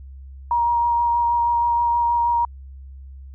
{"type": "tone with vibrato", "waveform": "sine", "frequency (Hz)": 946, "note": "A#5", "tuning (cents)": 25, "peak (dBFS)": -16, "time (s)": [0.51, 2.45], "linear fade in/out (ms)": 2, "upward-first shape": "sine", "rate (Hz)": 6.3, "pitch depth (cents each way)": 11, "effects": ["added 67 Hz sine -36 dBFS peak until 3.34 s"]}